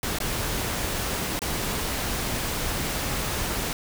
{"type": "noise with dropouts", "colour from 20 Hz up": "pink", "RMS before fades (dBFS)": -28, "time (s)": [0.03, 3.73], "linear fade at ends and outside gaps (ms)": 1, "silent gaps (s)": [[0.186, 0.202], [1.392, 1.418]], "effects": []}